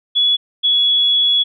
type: tone pair in turn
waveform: sine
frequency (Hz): 3393 / 3376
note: G#7 / G#7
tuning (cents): +36 / +28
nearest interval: unison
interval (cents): 8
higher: first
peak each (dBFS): -11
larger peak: neither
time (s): 0.15-0.37 / 0.63-1.44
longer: second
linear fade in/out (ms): 20
effects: none